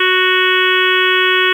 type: harmonic tone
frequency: 370 Hz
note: F#4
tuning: in tune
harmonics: 1 / 3 / 4 / 5 / 6 / 7 / 8 / 9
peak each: -17 / -19 / -17 / -17 / -21 / -19 / -20 / -20 dBFS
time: 0-1.53 s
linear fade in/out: 5 ms
effects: 7-bit

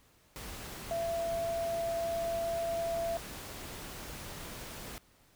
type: tone in noise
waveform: sine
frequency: 672 Hz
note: E5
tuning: 33 cents sharp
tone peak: -31 dBFS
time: 0.91-3.17 s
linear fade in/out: 0 ms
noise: pink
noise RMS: -44 dBFS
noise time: 0.36-4.98 s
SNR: +10 dB
effects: pink hiss -65 dBFS RMS until 5.35 s

